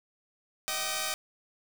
5% pulse tone cluster, 628 / 766 / 1197 Hz, D#5 / G5 / D6, +16 / -40 / +33 cents, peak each -24 dBFS, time 0.68-1.14 s, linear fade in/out 0 ms, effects 7-bit

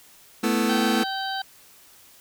sawtooth chord, A suspended second, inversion none, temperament just, 220 / 247.5 / 330 Hz, A3 / B3 / E4, 0 / +4 / +2 cents, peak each -19 / -21 / -22 dBFS, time 0.43-1.04 s, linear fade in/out 10 ms
harmonic tone, 774 Hz, G5, 22 cents flat, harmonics 1 / 2 / 4 / 5 / 6, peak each -29 / -32 / -35 / -36 / -37 dBFS, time 0.69-1.42 s, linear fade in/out 5 ms
effects white hiss -52 dBFS RMS until 2.2 s

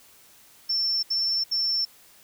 sine tone bursts, 5390 Hz, E8, 38 cents sharp, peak -22 dBFS, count 3, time 0.69-1.852 s, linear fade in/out 10 ms, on 340 ms, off 71 ms, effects white hiss -54 dBFS RMS until 2.23 s

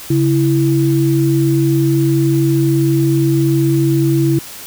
sine tone pair together, 138.59 / 330.8 Hz, C#3 / E4, 0 / +6 cents, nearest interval octave + minor third, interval 1506 cents, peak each -13 dBFS, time 0.1-4.39 s, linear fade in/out 5 ms, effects white hiss -32 dBFS RMS until 4.66 s

